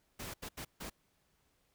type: noise bursts at uneven times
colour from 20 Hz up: pink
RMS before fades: -44 dBFS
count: 4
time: 0.19-0.34 / 0.42-0.49 / 0.57-0.65 / 0.8-0.9 s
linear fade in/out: 10 ms
effects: pink hiss -75 dBFS RMS until 1.74 s